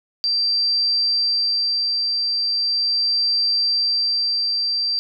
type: tone with tremolo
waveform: sine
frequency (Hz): 4699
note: D8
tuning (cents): 0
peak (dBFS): -16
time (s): 0.24-4.99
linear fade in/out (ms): 0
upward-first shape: sine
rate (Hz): 0.39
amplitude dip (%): 25
effects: none